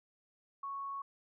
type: tone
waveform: sine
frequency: 1107 Hz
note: C#6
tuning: 3 cents flat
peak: -38 dBFS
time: 0.63-1.02 s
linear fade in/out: 5 ms
effects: none